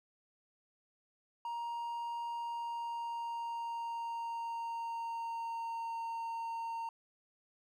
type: tone with pitch glide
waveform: triangle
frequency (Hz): 939 to 918.1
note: A#5 to A#5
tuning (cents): +12 to -27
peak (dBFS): -35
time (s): 1.45-6.89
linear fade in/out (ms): 2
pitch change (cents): -39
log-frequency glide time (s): 2.26-6
effects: none